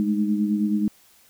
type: tone cluster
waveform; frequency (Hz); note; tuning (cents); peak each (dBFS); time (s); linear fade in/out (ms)
sine; 207.9 / 217.3 / 309.8; G#3 / A3 / D#4; +2 / -21 / -7; -21 / -28 / -26; 0-0.88; 0
effects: white hiss -56 dBFS RMS until 1.29 s